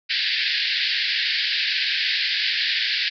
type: band-pass noise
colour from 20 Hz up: white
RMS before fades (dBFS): -23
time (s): 0.09-3.1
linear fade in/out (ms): 20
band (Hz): 1600 to 4900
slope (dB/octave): 96
effects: none